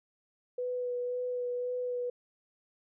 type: tone with vibrato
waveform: sine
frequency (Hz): 493.9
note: B4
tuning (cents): 0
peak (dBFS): -31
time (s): 0.58-2.1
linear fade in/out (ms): 5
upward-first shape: sine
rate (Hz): 1.9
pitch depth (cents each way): 14
effects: none